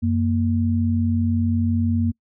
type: tone pair together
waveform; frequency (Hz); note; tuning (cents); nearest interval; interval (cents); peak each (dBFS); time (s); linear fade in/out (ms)
sine; 92.51 / 233.1; F#2 / A#3; 0 / 0; octave + major third; 1600; -20; 0.02-2.12; 20
effects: noise-tail reverb RT60 0.1 s tail -26 dB re dry